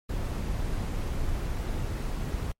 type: noise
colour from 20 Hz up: brown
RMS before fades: -30 dBFS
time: 0.09-2.52 s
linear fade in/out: 5 ms
effects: noise-tail reverb RT60 0.1 s tail -26 dB re dry + MP3 64 kbps